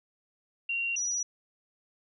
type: tone pair in turn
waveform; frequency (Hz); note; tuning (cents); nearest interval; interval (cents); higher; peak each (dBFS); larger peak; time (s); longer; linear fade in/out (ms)
sine; 2757 / 5842; F7 / F#8; -23 / -23; octave + minor second; 1300; second; -28; neither; 0.69-0.96 / 0.96-1.23; neither; 5
effects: none